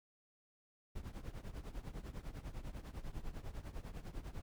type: noise with tremolo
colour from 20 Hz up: brown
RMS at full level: -42 dBFS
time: 0.95-4.42 s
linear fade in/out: 10 ms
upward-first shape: triangle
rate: 10 Hz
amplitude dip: 90%
effects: none